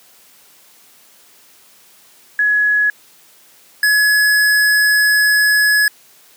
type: tone pair in turn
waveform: sine / square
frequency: 1685 / 1693 Hz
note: G#6 / G#6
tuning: +25 / +33 cents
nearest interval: unison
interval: 8 cents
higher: second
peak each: -11 dBFS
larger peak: neither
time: 2.39-2.9 / 3.83-5.88 s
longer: second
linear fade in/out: 2 ms
effects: white hiss -48 dBFS RMS until 6.36 s + high-pass 150 Hz 12 dB/octave